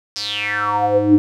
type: tone with band-pass filter sweep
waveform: square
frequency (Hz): 103.8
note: G#2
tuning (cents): 0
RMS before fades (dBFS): -17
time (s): 0.16-1.18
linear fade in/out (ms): 0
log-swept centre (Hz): 5300 to 270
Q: 8.1
effects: none